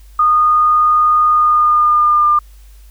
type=tone with pitch glide; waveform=sine; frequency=1228 to 1200.6 Hz; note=D#6 to D6; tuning=-23 to +38 cents; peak=-8 dBFS; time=0.19-2.39 s; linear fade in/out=5 ms; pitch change=-39 cents; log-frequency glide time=1.29-2.28 s; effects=added 50 Hz sine -37 dBFS peak until 2.9 s + white hiss -52 dBFS RMS until 2.9 s